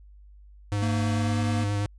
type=tone with vibrato; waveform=square; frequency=102.1 Hz; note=G#2; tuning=29 cents flat; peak=-25 dBFS; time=0.72-1.86 s; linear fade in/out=0 ms; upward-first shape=sine; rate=9.2 Hz; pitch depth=14 cents each way
type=tone with pitch glide; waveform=square; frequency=228.3 to 234.6 Hz; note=A#3 to A#3; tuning=-36 to +11 cents; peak=-29 dBFS; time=0.82-1.64 s; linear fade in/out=5 ms; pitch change=+47 cents; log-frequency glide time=1.14-1.36 s
effects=added 50 Hz sine -47 dBFS peak until 1.98 s + resampled to 22050 Hz